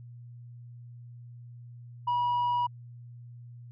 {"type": "tone", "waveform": "sine", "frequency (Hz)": 969, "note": "B5", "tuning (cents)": -33, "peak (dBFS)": -22, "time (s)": [2.07, 2.67], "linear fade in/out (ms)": 10, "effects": ["tanh soft clip ceiling -24 dBFS", "added 120 Hz sine -44 dBFS peak until 3.71 s"]}